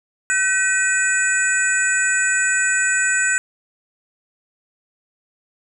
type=tone cluster; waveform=sine; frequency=1518 / 1913 / 2495 / 7040 / 7920 Hz; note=F#6 / A#6 / D#7 / A8 / B8; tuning=+44 / +44 / +4 / 0 / +4 cents; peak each=-18 / -24 / -26 / -26 / -23 dBFS; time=0.3-3.38 s; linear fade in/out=0 ms; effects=none